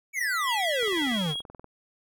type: exponential sweep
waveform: square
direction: down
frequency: 2322 to 139 Hz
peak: -27 dBFS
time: 0.13-1.35 s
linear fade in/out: 50 ms
type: tone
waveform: sine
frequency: 1972 Hz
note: B6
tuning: 3 cents flat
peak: -30 dBFS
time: 0.15-1.19 s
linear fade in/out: 50 ms
type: tone with tremolo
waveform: triangle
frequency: 3297 Hz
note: G#7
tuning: 13 cents flat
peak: -28 dBFS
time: 0.46-1.42 s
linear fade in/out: 20 ms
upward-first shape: square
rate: 5.9 Hz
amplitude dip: 30%
type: click train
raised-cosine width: 1 ms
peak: -31 dBFS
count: 18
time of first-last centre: 0.83-1.643 s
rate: 20.9 Hz
effects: none